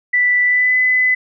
sine tone with pitch glide, 1975.5 to 2011 Hz, B6 to B6, 0 to +31 cents, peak -11 dBFS, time 0.13-1.15 s, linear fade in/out 10 ms, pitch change +31 cents, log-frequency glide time 0.44-0.76 s, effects none

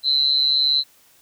sine tone with amplitude modulation, 4048 Hz, B7, 42 cents sharp, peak -11 dBFS, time 0.03-0.84 s, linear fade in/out 50 ms, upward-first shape sine, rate 141 Hz, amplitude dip 100%, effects white hiss -55 dBFS RMS until 1.21 s

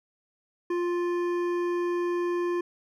sine tone with hard clipping, 350 Hz, F4, 4 cents sharp, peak -27 dBFS, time 0.7-2.61 s, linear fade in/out 5 ms, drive 11 dB, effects none

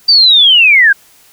sine linear sweep, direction down, 4699 to 1541 Hz, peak -3 dBFS, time 0.08-0.93 s, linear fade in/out 10 ms, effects white hiss -45 dBFS RMS until 1.32 s

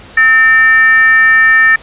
sine tone with frequency modulation, 1800 Hz, A6, 39 cents sharp, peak -4 dBFS, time 0.17-1.76 s, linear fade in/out 5 ms, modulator 504 Hz, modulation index 0.49, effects pink hiss -35 dBFS RMS until 1.82 s + resampled to 8000 Hz

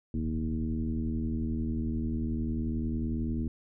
sine tone with frequency modulation, 154.8 Hz, D#3, 9 cents flat, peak -28 dBFS, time 0.14-3.48 s, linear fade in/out 2 ms, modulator 80.2 Hz, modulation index 1.8, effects none

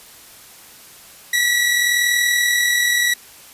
sawtooth tone pair together, 1934.8 / 1975.5 Hz, B6 / B6, -36 / 0 cents, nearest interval unison, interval 36 cents, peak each -12 / -20 dBFS, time 1.33-3.14 s, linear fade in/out 5 ms, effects white hiss -43 dBFS RMS until 3.53 s + resampled to 32000 Hz

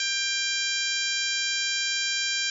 harmonic tone, 793 Hz, G5, 20 cents sharp, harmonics 2 / 3 / 4 / 5 / 6 / 7 / 8 / 9, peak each -32 / -32 / -32 / -33 / -33 / -33 / -37 / -35 dBFS, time 0-2.5 s, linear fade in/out 2 ms, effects none

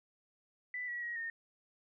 sine tone with pitch steps, 1987 / 1928 / 1897 / 1835 Hz, B6 / B6 / A#6 / A#6, +10 / -42 / +30 / -28 cents, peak -37 dBFS, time 0.74-1.3 s, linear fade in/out 2 ms, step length 140 ms, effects none

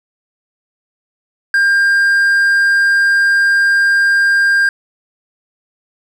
triangle tone, 1600 Hz, G6, 35 cents sharp, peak -7 dBFS, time 1.54-4.69 s, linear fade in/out 2 ms, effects none

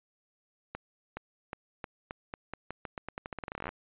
accelerating click train, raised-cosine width 0.5 ms, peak -22 dBFS, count 27, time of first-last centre 0.75-3.691 s, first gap 420 ms, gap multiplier 0.86, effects resampled to 8000 Hz

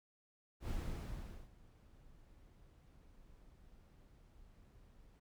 brown noise with ADSR envelope, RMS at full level -39 dBFS, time 0.6-5.2 s, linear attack 91 ms, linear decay 800 ms, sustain -23 dB, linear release 14 ms, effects none

